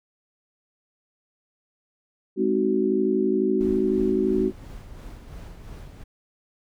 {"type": "chord", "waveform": "sine", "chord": "Ab dominant seventh", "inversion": "none", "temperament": "just", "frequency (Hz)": [207.7, 259.6, 311.5, 373.8], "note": ["Ab3", "C4", "Eb4", "Gb4"], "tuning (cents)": [0, -13, 2, 18], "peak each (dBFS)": [-26, -26, -27, -22], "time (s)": [2.36, 4.52], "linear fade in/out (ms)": 50}
{"type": "noise with tremolo", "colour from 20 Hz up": "brown", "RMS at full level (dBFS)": -38, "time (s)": [3.6, 6.04], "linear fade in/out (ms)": 10, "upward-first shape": "sine", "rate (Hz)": 2.9, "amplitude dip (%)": 40}
{"effects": []}